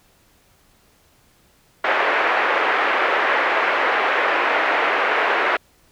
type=band-pass noise; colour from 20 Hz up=white; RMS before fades=-19 dBFS; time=1.84-5.57 s; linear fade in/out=5 ms; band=380 to 2100 Hz; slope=24 dB/octave; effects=pink hiss -57 dBFS RMS until 5.91 s